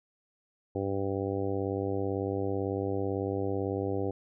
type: harmonic tone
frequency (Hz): 98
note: G2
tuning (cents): 0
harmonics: 1 / 2 / 3 / 4 / 5 / 6 / 7 / 8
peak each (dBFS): -35 / -41 / -35 / -34 / -35 / -43 / -43 / -43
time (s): 0.75-4.11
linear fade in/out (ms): 5
effects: none